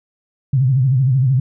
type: tone with vibrato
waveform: sine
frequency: 130.81 Hz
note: C3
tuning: in tune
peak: -11 dBFS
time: 0.53-1.4 s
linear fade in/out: 5 ms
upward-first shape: sine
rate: 13 Hz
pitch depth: 120 cents each way
effects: none